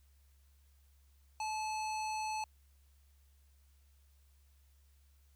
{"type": "tone with low-pass filter", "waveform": "square", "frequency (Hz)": 865, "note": "A5", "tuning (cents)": -30, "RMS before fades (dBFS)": -38, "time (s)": [1.4, 2.44], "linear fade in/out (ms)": 2, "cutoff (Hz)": 7500, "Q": 1.2, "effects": ["added 69 Hz sine -63 dBFS peak until 5.35 s", "white hiss -75 dBFS RMS until 5.35 s"]}